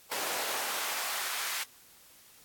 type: noise with high-pass filter sweep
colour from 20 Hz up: pink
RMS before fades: -34 dBFS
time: 0.11-1.64 s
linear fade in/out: 10 ms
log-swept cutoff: 490 to 1500 Hz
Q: 1
effects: white hiss -57 dBFS RMS until 2.44 s + AAC 64 kbps

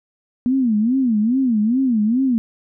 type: tone with vibrato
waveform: sine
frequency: 237 Hz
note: A#3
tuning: 29 cents sharp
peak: -14 dBFS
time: 0.46-2.38 s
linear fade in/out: 0 ms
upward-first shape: sine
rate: 2.4 Hz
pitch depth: 220 cents each way
effects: none

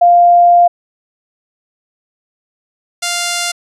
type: tone pair in turn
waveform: sine / 5% pulse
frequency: 698.5 / 698.5 Hz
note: F5 / F5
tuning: 0 / 0 cents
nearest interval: unison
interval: 0 cents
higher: neither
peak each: -4 dBFS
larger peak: neither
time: 0.01-0.68 / 3.02-3.52 s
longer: first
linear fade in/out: 10 ms
effects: resampled to 32000 Hz

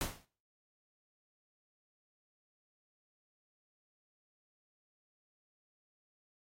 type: noise with exponential decay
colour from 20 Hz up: pink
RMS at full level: -32 dBFS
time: 0.01-0.25 s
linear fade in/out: 1 ms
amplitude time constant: 52 ms
effects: noise-tail reverb RT60 0.4 s tail -19 dB re dry + AAC 48 kbps

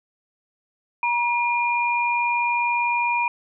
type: tone pair together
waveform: sine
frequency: 955.4 / 2413 Hz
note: A#5 / D7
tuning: +42 / +46 cents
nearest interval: octave + major third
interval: 1604 cents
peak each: -21 / -23 dBFS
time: 1.03-3.28 s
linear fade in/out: 2 ms
effects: none

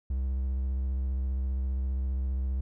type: tone with vibrato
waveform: triangle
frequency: 65.41 Hz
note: C2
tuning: in tune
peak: -25 dBFS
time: 0.1-2.61 s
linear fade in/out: 5 ms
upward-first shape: sine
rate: 15 Hz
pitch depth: 39 cents each way
effects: none

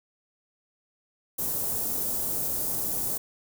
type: band-stop noise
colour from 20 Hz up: white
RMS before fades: -29 dBFS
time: 1.38-3.18 s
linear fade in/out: 10 ms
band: 600 to 10000 Hz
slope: 12 dB/octave
effects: none

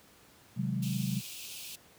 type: chord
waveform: sine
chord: Ab dominant seventh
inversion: first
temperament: equal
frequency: 130.81 / 155.56 / 185 / 207.7 Hz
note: C3 / Eb3 / Gb3 / Ab3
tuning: 0 / 0 / 0 / 0 cents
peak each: -33 / -39 / -34 / -36 dBFS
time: 0.56-1.21 s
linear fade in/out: 20 ms
type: high-pass noise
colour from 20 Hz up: pink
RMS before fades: -44 dBFS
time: 0.82-1.76 s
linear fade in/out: 10 ms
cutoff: 2400 Hz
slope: 96 dB/octave
effects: pink hiss -59 dBFS RMS until 1.98 s + high-pass 80 Hz 12 dB/octave

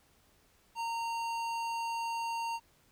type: tone with tanh clipping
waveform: sine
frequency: 922 Hz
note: A#5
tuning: 19 cents flat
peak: -35 dBFS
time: 0.75-2.6 s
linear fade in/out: 50 ms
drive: 17 dB
effects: pink hiss -67 dBFS RMS until 2.91 s

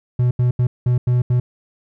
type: tone bursts at uneven times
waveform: triangle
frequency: 123.47 Hz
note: B2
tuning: in tune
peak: -11 dBFS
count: 6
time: 0.19-0.31 / 0.39-0.51 / 0.59-0.67 / 0.86-0.98 / 1.07-1.22 / 1.3-1.4 s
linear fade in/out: 5 ms
effects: none

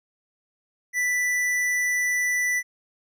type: tone with hard clipping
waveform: sine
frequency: 1978 Hz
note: B6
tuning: 2 cents sharp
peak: -23 dBFS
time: 0.93-2.63 s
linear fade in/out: 50 ms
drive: 12 dB
effects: none

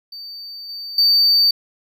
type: tone with level steps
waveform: triangle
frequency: 4597 Hz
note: D8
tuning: 38 cents flat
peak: -30 / -27 / -10 dBFS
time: 0.12-1.51 s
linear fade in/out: 5 ms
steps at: 0.69 / 0.98 s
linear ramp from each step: 2 ms
effects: none

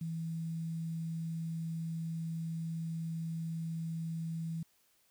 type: tone with quantisation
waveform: sine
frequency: 163.7 Hz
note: E3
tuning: 12 cents flat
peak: -35 dBFS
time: 0.01-4.63 s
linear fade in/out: 5 ms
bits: 10
effects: white hiss -71 dBFS RMS until 5.1 s

